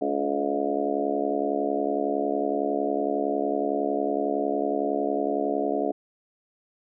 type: harmonic tone with a mistuned harmonic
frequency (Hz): 70.9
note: C#2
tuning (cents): +40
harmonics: 3 / 4 / 5 / 6 / 7 / 8 / 9 / 10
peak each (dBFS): -37 / -29 / -34 / -29 / -36 / -34 / -30 / -31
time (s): 0.01-5.92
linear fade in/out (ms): 10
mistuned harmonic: 5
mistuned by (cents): -32
effects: none